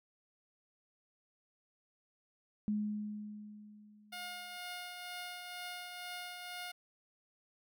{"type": "tone with exponential decay", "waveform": "sine", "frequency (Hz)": 210, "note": "G#3", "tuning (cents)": 19, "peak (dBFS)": -30, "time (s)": [2.68, 4.57], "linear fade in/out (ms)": 0, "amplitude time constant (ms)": 410}
{"type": "tone with tremolo", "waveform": "10% pulse", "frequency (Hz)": 715, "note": "F5", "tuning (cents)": 41, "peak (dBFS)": -33, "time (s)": [4.12, 6.72], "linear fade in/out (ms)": 10, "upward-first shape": "triangle", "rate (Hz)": 2.1, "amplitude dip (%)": 40}
{"effects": []}